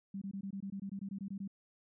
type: tone bursts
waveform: sine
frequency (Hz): 196.3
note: G3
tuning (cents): +3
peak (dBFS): -38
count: 14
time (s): 0.14-1.477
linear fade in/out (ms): 5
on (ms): 76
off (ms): 21
effects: none